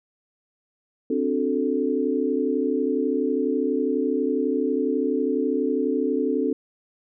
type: chord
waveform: sine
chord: D dominant seventh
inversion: third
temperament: equal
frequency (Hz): 261.6 / 293.7 / 370 / 440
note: C4 / D4 / F#4 / A4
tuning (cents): 0 / 0 / 0 / 0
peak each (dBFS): -25 / -26 / -29 / -25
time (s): 1.1-6.53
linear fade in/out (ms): 5
effects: none